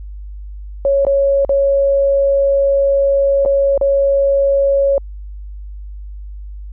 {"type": "tone with dropouts", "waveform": "sine", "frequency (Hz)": 554, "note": "C#5", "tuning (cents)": -1, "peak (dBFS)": -10, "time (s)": [0.85, 4.98], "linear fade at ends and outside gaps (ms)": 1, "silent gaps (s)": [[1.05, 1.067], [1.449, 1.493], [3.451, 3.459], [3.777, 3.812]], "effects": ["added 50 Hz sine -27 dBFS peak until 6.72 s"]}